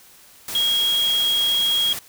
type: tone in noise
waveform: sine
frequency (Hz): 3282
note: G#7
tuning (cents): -21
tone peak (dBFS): -17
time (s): 0.55-1.93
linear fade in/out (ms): 2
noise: white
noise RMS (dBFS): -30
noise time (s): 0.48-1.99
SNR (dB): +10
effects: white hiss -49 dBFS RMS until 2.08 s